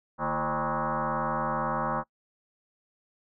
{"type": "tone with frequency modulation", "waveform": "sine", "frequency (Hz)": 150, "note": "D3", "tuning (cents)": 37, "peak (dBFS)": -26, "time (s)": [0.18, 2.04], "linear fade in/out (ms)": 50, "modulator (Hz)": 189, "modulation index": 6.5, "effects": ["noise-tail reverb RT60 0.1 s tail -24 dB re dry"]}